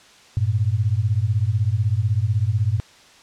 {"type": "beating tone pair", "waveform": "sine", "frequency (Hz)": [98, 114], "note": ["G2", "A#2"], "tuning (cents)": [0, -38], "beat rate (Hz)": 16, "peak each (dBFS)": -20, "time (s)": [0.37, 2.8], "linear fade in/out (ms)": 0, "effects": ["white hiss -49 dBFS RMS until 3.22 s", "low-pass 6000 Hz 12 dB/octave"]}